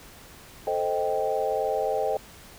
sine chord, A half-diminished seventh, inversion none, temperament equal, 440 / 523.3 / 622.3 / 784 Hz, A4 / C5 / Eb5 / G5, 0 / 0 / 0 / 0 cents, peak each -29 dBFS, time 0.67-2.17 s, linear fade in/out 2 ms, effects pink hiss -48 dBFS RMS until 2.58 s

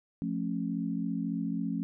sine chord, F augmented, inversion none, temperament just, 174.61 / 218.3 / 272.8 Hz, F3 / A3 / C#4, 0 / -13 / -28 cents, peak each -34 dBFS, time 0.22-1.83 s, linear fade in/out 0 ms, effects none

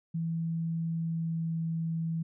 sine tone with pitch glide, 164.81 to 163.77 Hz, E3 to E3, 0 to -11 cents, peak -29 dBFS, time 0.14-2.23 s, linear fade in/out 10 ms, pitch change -11 cents, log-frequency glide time 0.89-1.57 s, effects none

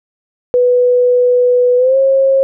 sine tone with pitch glide, 493.9 to 538.6 Hz, B4 to C#5, 0 to -50 cents, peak -7 dBFS, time 0.54-2.43 s, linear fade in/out 0 ms, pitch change +150 cents, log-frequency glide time 1.77-1.97 s, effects none

